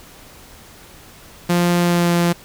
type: tone with pitch glide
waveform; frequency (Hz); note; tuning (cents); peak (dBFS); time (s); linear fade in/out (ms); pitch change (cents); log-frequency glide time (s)
sawtooth; 174.61 to 172.5; F3 to F3; 0 to -21; -10; 1.49-2.33; 10; -21; 1.79-2.12
effects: pink hiss -43 dBFS RMS until 2.44 s